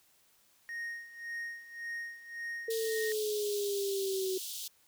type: tone with tremolo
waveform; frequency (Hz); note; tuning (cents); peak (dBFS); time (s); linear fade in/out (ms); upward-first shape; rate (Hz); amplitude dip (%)
triangle; 1862; A#6; -2; -34; 0.69-3.12; 0; sine; 1.8; 80
type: exponential sweep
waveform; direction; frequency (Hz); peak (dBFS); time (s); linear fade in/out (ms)
sine; down; 453.8 to 373.5; -31; 2.68-4.38; 5
type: high-pass noise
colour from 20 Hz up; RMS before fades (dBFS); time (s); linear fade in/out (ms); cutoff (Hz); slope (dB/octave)
pink; -41; 2.7-4.68; 5; 3200; 48
effects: white hiss -67 dBFS RMS until 4.87 s